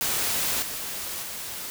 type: noise with level steps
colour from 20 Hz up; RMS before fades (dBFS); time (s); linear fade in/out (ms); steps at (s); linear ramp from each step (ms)
white; -26 / -33 / -35; 0.01-1.7; 0; 0.62 / 1.22; 5
effects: none